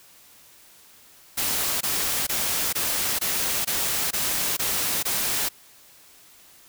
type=noise bursts; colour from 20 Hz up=white; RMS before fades=-25 dBFS; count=9; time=1.37-5.49 s; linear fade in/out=10 ms; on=440 ms; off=20 ms; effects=white hiss -52 dBFS RMS until 6.68 s